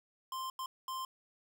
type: tone bursts at uneven times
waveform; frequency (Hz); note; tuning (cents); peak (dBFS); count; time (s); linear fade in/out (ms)
square; 1046.5; C6; 0; -38; 3; 0.32-0.5 / 0.59-0.66 / 0.88-1.05; 2
effects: none